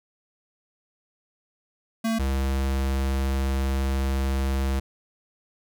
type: tone pair in turn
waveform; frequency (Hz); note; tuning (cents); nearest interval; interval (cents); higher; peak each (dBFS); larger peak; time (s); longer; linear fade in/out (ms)
square; 225.4 / 67.17; A3 / C2; +42 / +46; octave + major sixth; 2096; first; -23; neither; 2.04-2.19 / 2.19-4.8; second; 10
effects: none